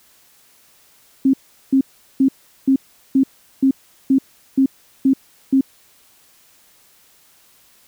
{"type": "tone bursts", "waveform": "sine", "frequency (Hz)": 267.9, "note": "C4", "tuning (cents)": 41, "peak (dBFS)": -10, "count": 10, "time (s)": [1.25, 5.61], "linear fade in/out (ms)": 5, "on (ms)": 85, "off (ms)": 390, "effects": ["white hiss -53 dBFS RMS until 7.87 s"]}